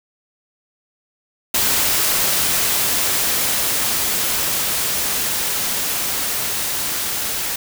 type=noise with level ramp; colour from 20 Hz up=white; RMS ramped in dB=-17 to -23 dBFS; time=1.54-7.56 s; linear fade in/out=5 ms; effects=none